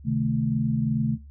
sine chord, A diminished, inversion first, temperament equal with one note detuned, 130.81 / 153.51 / 220 Hz, C3 / Eb3 / A3, 0 / -23 / 0 cents, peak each -26 / -27 / -25 dBFS, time 0.04-1.18 s, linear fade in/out 50 ms, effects noise-tail reverb RT60 0.2 s tail -18 dB re dry + added 71 Hz sine -42 dBFS peak until 1.3 s

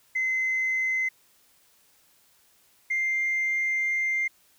sine tone pair in turn, 2055 / 2099 Hz, C7 / C7, -32 / +5 cents, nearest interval unison, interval 37 cents, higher second, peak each -22 / -22 dBFS, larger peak neither, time 0.15-1.09 / 2.9-4.28 s, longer second, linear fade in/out 10 ms, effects tanh soft clip ceiling -20 dBFS + white hiss -62 dBFS RMS until 4.58 s

